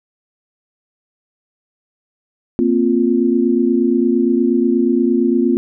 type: chord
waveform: sine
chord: Bb suspended second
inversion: none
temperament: equal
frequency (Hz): 233.1 / 261.6 / 349.2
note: Bb3 / C4 / F4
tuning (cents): 0 / 0 / 0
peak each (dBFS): -16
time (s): 2.59-5.57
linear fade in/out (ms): 0
effects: none